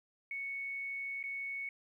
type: tone with dropouts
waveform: sine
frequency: 2217 Hz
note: C#7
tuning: in tune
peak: -37 dBFS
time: 0.31-1.69 s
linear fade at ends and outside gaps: 2 ms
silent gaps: 1.229-1.238 s
effects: 12-bit

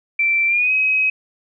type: tone with pitch glide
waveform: sine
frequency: 2342 to 2539 Hz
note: D7 to D#7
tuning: -5 to +34 cents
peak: -14 dBFS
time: 0.19-1.1 s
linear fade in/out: 5 ms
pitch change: +139 cents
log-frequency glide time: 0.47-0.72 s
effects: none

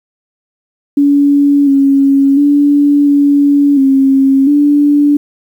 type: tone with pitch steps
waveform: sine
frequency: 284.7 / 275.6 / 287.9 / 285.2 / 270.1 / 290.5 Hz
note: C#4 / C#4 / D4 / C#4 / C#4 / D4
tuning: +46 / -10 / -34 / +49 / -45 / -19 cents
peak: -5 dBFS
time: 0.97-5.17 s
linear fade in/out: 5 ms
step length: 700 ms
effects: 7-bit

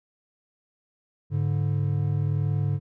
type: tone pair together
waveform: triangle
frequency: 103.83 / 144.97 Hz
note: G#2 / D3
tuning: 0 / -22 cents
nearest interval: tritone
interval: 578 cents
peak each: -23 dBFS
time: 1.3-2.8 s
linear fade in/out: 50 ms
effects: none

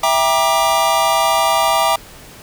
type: chord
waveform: square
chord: E half-diminished seventh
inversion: none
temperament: just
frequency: 659.3 / 791.1 / 949.3 / 1186.7 Hz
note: E5 / G5 / Bb5 / D6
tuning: 0 / +16 / +31 / +18 cents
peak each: -19 dBFS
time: 0.03-1.96 s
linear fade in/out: 5 ms
effects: pink hiss -39 dBFS RMS until 2.42 s

